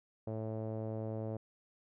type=tone with low-pass filter; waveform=sawtooth; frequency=110 Hz; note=A2; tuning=in tune; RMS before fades=-39 dBFS; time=0.27-1.37 s; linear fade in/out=5 ms; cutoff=580 Hz; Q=2.8; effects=none